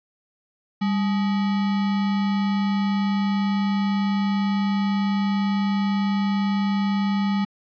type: tone with sample-and-hold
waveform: sine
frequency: 199 Hz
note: G3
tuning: 26 cents sharp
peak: -19 dBFS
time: 0.81-7.45 s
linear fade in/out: 10 ms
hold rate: 1050 Hz
effects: resampled to 11025 Hz